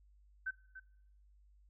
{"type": "tone with echo", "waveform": "sine", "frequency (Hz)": 1532, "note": "G6", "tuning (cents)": -40, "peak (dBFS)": -35, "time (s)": [0.46, 0.51], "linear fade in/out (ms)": 10, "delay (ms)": 290, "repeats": 1, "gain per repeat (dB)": -12, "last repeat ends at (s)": 0.8, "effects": ["noise-tail reverb RT60 0.7 s tail -21 dB re dry", "added 50 Hz sine -62 dBFS peak until 1.69 s"]}